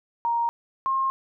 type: tone pair in turn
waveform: sine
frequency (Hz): 936 / 1068.1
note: A#5 / C6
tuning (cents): +7 / +35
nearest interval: major second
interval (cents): 228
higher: second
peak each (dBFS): -21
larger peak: neither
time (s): 0.25-0.49 / 0.86-1.1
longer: neither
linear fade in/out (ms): 0
effects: none